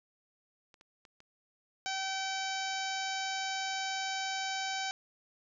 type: clicks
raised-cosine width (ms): 0.2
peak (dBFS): -39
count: 5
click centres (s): 0.742 / 0.811 / 1.052 / 1.204 / 1.865
type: harmonic tone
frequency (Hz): 769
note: G5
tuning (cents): -33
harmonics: 1 / 2 / 3 / 4 / 5 / 6 / 7 / 8 / 9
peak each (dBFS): -37 / -40 / -42 / -43 / -44 / -45 / -45 / -46 / -47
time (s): 1.86-4.91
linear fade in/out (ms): 0
effects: none